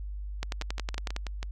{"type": "two click trains", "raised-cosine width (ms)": 0.2, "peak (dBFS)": [-15, -19], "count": [9, 6], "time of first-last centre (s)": [[0.43, 1.164], [0.62, 1.429]], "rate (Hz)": [10.9, 6.18], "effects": ["added 50 Hz sine -34 dBFS peak until 1.51 s"]}